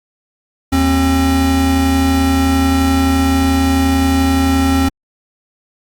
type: tone pair together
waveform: square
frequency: 78.91 / 268.2 Hz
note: D#2 / C4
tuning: +25 / +43 cents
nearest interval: octave + major sixth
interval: 2118 cents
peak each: -16 / -13 dBFS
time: 0.72-4.89 s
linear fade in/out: 10 ms
effects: Opus 48 kbps